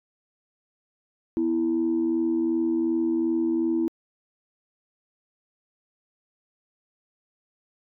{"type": "tone pair together", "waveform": "sine", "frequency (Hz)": [246.9, 329.6], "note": ["B3", "E4"], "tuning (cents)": [0, 0], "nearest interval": "perfect fourth", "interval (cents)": 500, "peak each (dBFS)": [-27, -21], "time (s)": [1.37, 3.88], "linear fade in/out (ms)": 0, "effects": ["tanh soft clip ceiling -16 dBFS"]}